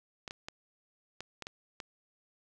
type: clicks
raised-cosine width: 0.2 ms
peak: -23 dBFS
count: 7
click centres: 0.278 / 0.309 / 0.485 / 1.206 / 1.423 / 1.469 / 1.802 s
effects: none